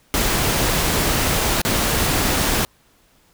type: noise with dropouts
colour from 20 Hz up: pink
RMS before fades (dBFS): -19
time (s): 0.14-2.65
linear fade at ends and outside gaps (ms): 0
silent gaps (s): 1.408-1.411 / 1.616-1.65
effects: pink hiss -57 dBFS RMS until 3.33 s